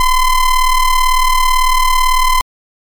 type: ring-modulated tone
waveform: square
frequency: 517 Hz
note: C5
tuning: 21 cents flat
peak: -6 dBFS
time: 0-2.41 s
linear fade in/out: 0 ms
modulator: 498 Hz
effects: MP3 96 kbps